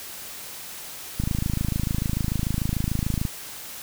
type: click train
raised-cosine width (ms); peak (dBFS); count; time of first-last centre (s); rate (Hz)
5; -12; 56; 1.2-3.252; 26.8
effects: white hiss -38 dBFS RMS until 3.82 s